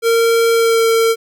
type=tone with pitch glide; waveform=square; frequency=459.9 to 454.1 Hz; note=A#4 to A#4; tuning=-23 to -45 cents; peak=-11 dBFS; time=0.02-1.16 s; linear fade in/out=50 ms; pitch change=-22 cents; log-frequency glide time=0.52-0.86 s; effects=none